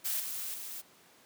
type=noise with level steps; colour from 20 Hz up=blue; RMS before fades=-33 / -38 / -42 dBFS; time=0.04-0.82 s; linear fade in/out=20 ms; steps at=0.2 / 0.54 s; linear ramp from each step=2 ms; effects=pink hiss -60 dBFS RMS until 1.25 s + high-pass 200 Hz 12 dB/octave